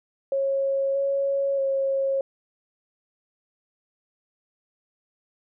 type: tone with pitch steps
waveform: sine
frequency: 546 / 553 / 543 Hz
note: C#5 / C#5 / C#5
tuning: -26 / -4 / -36 cents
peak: -21 dBFS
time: 0.32-2.21 s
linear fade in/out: 2 ms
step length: 630 ms
effects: none